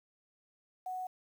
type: tone with quantisation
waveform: sine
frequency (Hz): 740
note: F#5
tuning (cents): 0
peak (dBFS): -36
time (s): 0.86-1.07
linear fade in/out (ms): 5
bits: 10
effects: none